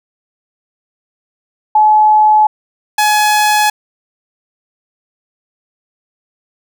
sine / sawtooth tone pair in turn, 855 / 844.7 Hz, A5 / G#5, -50 / +29 cents, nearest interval unison, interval 21 cents, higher first, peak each -5 dBFS, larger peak neither, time 1.75-2.47 / 2.98-3.7 s, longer neither, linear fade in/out 5 ms, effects none

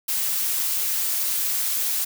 blue noise, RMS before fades -24 dBFS, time 0.08-2.05 s, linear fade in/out 10 ms, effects none

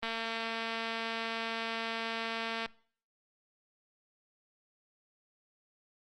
click train, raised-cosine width 0.3 ms, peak -20 dBFS, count 598, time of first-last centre 0.03-2.66 s, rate 227 Hz, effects noise-tail reverb RT60 0.5 s tail -22 dB re dry + Opus 24 kbps

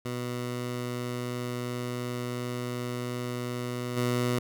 15% pulse tone with level steps, 122.8 Hz, B2, 9 cents flat, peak -25 / -19 dBFS, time 0.05-4.39 s, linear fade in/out 5 ms, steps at 3.96 s, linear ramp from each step 20 ms, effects none

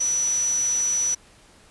sine tone in noise, 5920 Hz, F#8, in tune, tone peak -20 dBFS, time 0-1.15 s, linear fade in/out 10 ms, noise white, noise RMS -35 dBFS, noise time 0-1.15 s, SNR +12 dB, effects pink hiss -53 dBFS RMS until 1.7 s + resampled to 24000 Hz

